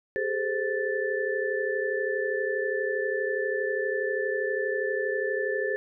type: tone cluster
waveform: sine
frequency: 398.5 / 430.9 / 520 / 1756 Hz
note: G4 / A4 / C5 / A6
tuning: +28 / -36 / -11 / -4 cents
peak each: -31 dBFS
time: 0.16-5.76 s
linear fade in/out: 0 ms
effects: none